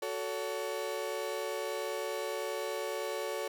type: chord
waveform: 35% pulse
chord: F# minor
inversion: none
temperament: equal with one note detuned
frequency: 370 / 440 / 565.4 Hz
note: F#4 / A4 / C#5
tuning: 0 / 0 / +34 cents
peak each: -39 / -36 / -36 dBFS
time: 0.02-3.48 s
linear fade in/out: 5 ms
effects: none